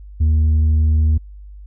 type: tone with tanh clipping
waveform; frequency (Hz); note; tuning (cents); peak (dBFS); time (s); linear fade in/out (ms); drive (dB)
sine; 77.78; D#2; 0; -12; 0.2-1.18; 10; 3
effects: added 50 Hz sine -34 dBFS peak until 1.66 s